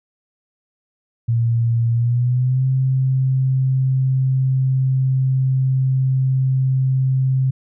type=tone with pitch glide; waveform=sine; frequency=116.54 to 131.57 Hz; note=A#2 to C3; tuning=0 to +10 cents; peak=-14 dBFS; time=1.28-7.51 s; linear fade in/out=10 ms; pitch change=+210 cents; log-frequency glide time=1.92-2.65 s; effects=none